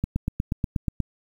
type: click train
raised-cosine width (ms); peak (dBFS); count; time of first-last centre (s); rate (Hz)
5; -11; 9; 0.04-1.003; 8.31
effects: 8-bit